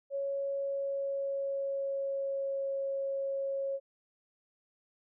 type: tone with pitch glide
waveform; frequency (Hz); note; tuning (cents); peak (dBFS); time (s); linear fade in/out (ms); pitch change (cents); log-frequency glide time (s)
sine; 554.4 to 547.4; C#5 to C#5; 0 to -22; -31; 0.1-3.8; 50; -22; 0.56-2.71
effects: none